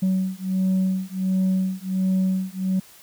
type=beating tone pair; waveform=sine; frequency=187.4 / 188.8 Hz; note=F#3 / F#3; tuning=+22 / +35 cents; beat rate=1.4 Hz; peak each=-21 dBFS; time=0.02-2.8 s; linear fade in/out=10 ms; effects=tanh soft clip ceiling -16 dBFS + white hiss -49 dBFS RMS until 3.02 s